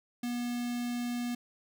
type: tone with notch filter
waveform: square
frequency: 241.7 Hz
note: B3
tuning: 37 cents flat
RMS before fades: -34 dBFS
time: 0.23-1.35 s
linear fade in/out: 5 ms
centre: 980 Hz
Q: 1.1
effects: none